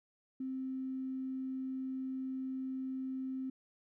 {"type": "tone with tanh clipping", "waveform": "triangle", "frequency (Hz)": 262.2, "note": "C4", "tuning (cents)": 4, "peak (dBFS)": -36, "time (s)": [0.4, 3.5], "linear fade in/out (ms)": 5, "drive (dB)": 3, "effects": []}